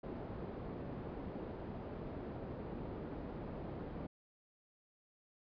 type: low-pass noise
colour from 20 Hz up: white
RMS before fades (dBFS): -45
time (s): 0.03-4.07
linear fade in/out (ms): 10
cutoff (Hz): 420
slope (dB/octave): 12
effects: resampled to 11025 Hz